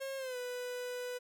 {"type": "tone with pitch glide", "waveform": "45% pulse", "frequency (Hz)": [540, 495.2], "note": ["C#5", "B4"], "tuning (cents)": [-45, 5], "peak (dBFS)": -38, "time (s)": [0, 1.19], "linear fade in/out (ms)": 20, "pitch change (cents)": -150, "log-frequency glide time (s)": [0.17, 0.37], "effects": []}